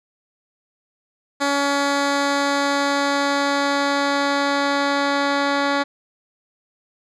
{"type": "tone with low-pass filter sweep", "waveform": "10% pulse", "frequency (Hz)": 282, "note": "C#4", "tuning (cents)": 30, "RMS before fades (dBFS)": -20, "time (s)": [1.4, 5.84], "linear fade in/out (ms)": 20, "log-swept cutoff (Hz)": [7200, 4000], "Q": 1, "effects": []}